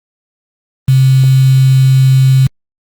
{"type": "tone with quantisation", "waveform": "sine", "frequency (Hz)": 132.2, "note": "C3", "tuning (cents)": 18, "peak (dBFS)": -4, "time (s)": [0.88, 2.47], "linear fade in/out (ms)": 5, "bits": 4, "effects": ["Opus 32 kbps"]}